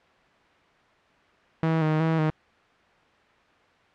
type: tone with vibrato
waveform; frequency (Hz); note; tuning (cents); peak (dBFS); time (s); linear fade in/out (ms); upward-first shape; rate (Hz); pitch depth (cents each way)
sawtooth; 158.5; D#3; +32; -17; 1.63-2.3; 0; square; 2.7; 34
effects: white hiss -58 dBFS RMS until 3.94 s + low-pass 2000 Hz 12 dB/octave